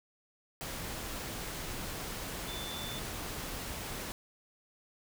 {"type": "tone in noise", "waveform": "sine", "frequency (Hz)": 3520, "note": "A7", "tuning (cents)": 0, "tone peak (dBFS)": -42, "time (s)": [2.48, 2.99], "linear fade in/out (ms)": 0, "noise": "pink", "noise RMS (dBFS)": -40, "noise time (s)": [0.61, 4.12], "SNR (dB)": -5, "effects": []}